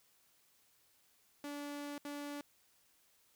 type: tone bursts at uneven times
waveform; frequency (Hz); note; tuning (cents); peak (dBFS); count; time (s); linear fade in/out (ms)
sawtooth; 288.9; D4; -28; -38; 2; 1.44-1.98 / 2.05-2.41; 2
effects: white hiss -71 dBFS RMS until 3.35 s